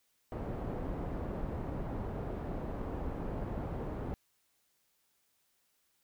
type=low-pass noise; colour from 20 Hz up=pink; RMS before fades=-38 dBFS; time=0.32-4.14 s; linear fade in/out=0 ms; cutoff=730 Hz; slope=12 dB/octave; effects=white hiss -75 dBFS RMS until 6.03 s